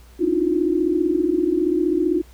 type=tone cluster; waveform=sine; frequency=279.2 / 300.9 / 321.7 / 356.9 Hz; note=C#4 / D4 / E4 / F4; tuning=+13 / +42 / -42 / +38 cents; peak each=-29 / -24 / -21 / -20 dBFS; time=0.19-2.22 s; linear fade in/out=20 ms; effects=added 60 Hz sine -44 dBFS peak until 2.33 s + pink hiss -53 dBFS RMS until 2.33 s